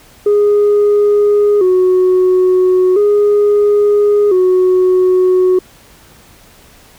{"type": "tone with vibrato", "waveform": "sine", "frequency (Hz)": 390, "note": "G4", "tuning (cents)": -9, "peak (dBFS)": -5, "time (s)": [0.26, 5.59], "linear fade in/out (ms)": 5, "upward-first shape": "square", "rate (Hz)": 0.37, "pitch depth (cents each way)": 99, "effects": ["tanh soft clip ceiling -5 dBFS", "pink hiss -43 dBFS RMS until 6.98 s"]}